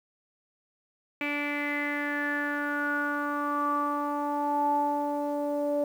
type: tone with low-pass filter sweep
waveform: sawtooth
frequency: 290.7 Hz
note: D4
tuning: 18 cents flat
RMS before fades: -29 dBFS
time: 1.21-5.84 s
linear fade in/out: 2 ms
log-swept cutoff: 2400 to 630 Hz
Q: 9.2
effects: 9-bit